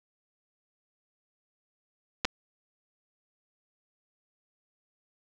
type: clicks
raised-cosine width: 0.2 ms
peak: -9 dBFS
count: 2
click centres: 2.248 / 2.252 s
effects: low-pass 7000 Hz 12 dB/octave + 7-bit